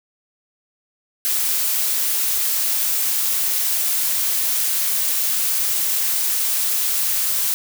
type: noise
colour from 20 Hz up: blue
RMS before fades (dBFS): -20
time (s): 1.25-7.54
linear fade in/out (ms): 0
effects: none